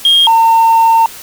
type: tone pair in turn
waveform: sine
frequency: 3236 / 908.1 Hz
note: G#7 / A#5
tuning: -46 / -46 cents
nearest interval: octave + minor seventh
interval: 2200 cents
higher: first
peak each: -3 dBFS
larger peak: neither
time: 0.05-0.27 / 0.27-1.06 s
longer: second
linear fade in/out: 2 ms
effects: tanh soft clip ceiling -3 dBFS + white hiss -31 dBFS RMS until 1.22 s